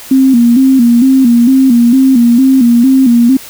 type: tone with vibrato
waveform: sine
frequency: 250.5 Hz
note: B3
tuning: 25 cents sharp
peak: -3 dBFS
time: 0.11-3.37 s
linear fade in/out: 5 ms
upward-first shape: square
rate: 2.2 Hz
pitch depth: 99 cents each way
effects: white hiss -30 dBFS RMS until 3.49 s